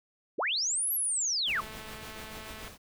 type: linear two-way sweep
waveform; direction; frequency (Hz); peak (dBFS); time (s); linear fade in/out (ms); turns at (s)
sine; up then down; 194.4 to 11840 to 975; -27; 0.38-1.61; 10; 0.93
type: noise with tremolo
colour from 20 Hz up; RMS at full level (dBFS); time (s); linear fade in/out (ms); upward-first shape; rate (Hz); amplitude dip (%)
pink; -44; 1.45-2.78; 50; sine; 6.9; 45
type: click train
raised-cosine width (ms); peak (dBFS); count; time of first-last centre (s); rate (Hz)
0.3; -30; 247; 1.55-2.678; 218
effects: none